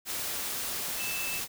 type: tone in noise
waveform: sine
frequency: 2637 Hz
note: E7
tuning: in tune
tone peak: -35 dBFS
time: 0.97-1.42 s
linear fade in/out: 50 ms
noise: white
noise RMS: -34 dBFS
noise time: 0.05-1.48 s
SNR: -4 dB
effects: none